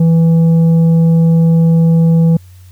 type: tone with tanh clipping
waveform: triangle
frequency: 164.81 Hz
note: E3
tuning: in tune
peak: -7 dBFS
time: 0-2.37 s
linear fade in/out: 5 ms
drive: 10 dB
effects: added 91 Hz sine -35 dBFS peak until 2.71 s + white hiss -50 dBFS RMS until 2.71 s